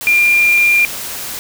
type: tone in noise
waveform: sine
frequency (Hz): 2395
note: D7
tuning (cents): +33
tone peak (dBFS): -8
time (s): 0.07-0.85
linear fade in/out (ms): 0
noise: white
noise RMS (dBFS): -25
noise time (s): 0.01-1.39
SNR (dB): +14
effects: none